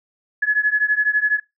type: beating tone pair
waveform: sine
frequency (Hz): 1695 / 1707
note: G#6 / G#6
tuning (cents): +35 / +47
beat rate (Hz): 12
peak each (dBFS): -18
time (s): 0.42-1.4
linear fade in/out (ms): 10
effects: noise-tail reverb RT60 0.2 s tail -22 dB re dry